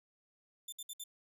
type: tone bursts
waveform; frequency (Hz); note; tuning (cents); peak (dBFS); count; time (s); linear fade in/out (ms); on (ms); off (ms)
15% pulse; 3547; A7; +13; -35; 4; 0.68-1.039; 5; 44; 61
effects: none